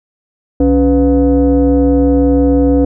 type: tone with frequency modulation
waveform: sine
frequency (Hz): 280.5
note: C#4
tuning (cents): +21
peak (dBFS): -6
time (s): 0.6-2.85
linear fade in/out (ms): 5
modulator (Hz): 216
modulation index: 1
effects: tanh soft clip ceiling -2 dBFS